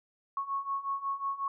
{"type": "beating tone pair", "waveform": "sine", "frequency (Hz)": [1099, 1104.5], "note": ["C#6", "C#6"], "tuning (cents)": [-15, -7], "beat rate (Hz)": 5.5, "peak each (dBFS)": [-36, -33], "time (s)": [0.37, 1.48], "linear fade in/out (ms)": 2, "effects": []}